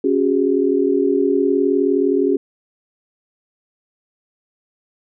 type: chord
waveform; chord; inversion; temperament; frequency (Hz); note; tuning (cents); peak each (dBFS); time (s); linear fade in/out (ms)
sine; C# suspended fourth; none; equal with one note detuned; 277.2 / 370 / 409.4; C#4 / F#4 / G#4; 0 / 0 / -25; -18; 0.04-2.37; 5
effects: none